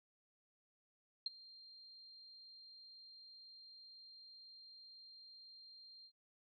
sine tone with ADSR envelope, 4186 Hz, C8, in tune, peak -34 dBFS, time 1.26-6.12 s, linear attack 4 ms, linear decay 19 ms, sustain -22 dB, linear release 70 ms, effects none

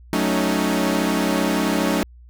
sawtooth chord, D# half-diminished seventh, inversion first, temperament equal with one note detuned, 185 / 220 / 278.5 / 311.1 Hz, F#3 / A3 / C#4 / D#4, 0 / 0 / +8 / 0 cents, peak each -20 dBFS, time 0.13-2.03 s, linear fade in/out 0 ms, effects added 60 Hz sine -42 dBFS peak until 2.29 s

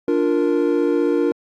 triangle chord, Bb major, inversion first, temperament equal, 293.7 / 349.2 / 466.2 Hz, D4 / F4 / Bb4, 0 / 0 / 0 cents, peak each -18 dBFS, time 0.08-1.32 s, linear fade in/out 2 ms, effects AAC 64 kbps

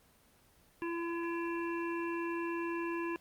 harmonic tone, 338.6 Hz, E4, 46 cents sharp, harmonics 1 / 3 / 5 / 7 / 8, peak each -35 / -41 / -45 / -50 / -47 dBFS, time 0.82-3.16 s, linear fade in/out 0 ms, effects pink hiss -65 dBFS RMS until 3.2 s + Opus 24 kbps

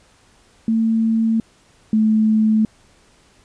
sine tone pair in turn, 224.4 / 217.5 Hz, A3 / A3, +34 / -20 cents, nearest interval minor second, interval 54 cents, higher first, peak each -14 / -12 dBFS, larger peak second, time 0.68-1.4 / 1.93-2.65 s, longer neither, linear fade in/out 2 ms, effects pink hiss -54 dBFS RMS until 3.44 s + resampled to 22050 Hz

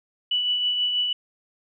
sine tone with tremolo, 2960 Hz, F#7, in tune, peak -19 dBFS, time 0.31-1.13 s, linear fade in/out 5 ms, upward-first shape triangle, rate 6.2 Hz, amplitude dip 40%, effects none

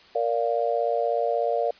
sine chord, Bb major, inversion none, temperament just, 466.2 / 582.7 / 699.2 Hz, Bb4 / D5 / F5, 0 / -14 / +2 cents, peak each -26 dBFS, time 0.15-1.71 s, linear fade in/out 5 ms, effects white hiss -52 dBFS RMS until 1.79 s + resampled to 11025 Hz

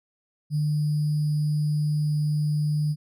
sine tone with sample-and-hold, 150.2 Hz, D3, 39 cents sharp, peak -21 dBFS, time 0.5-2.96 s, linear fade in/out 50 ms, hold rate 4900 Hz, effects resampled to 32000 Hz

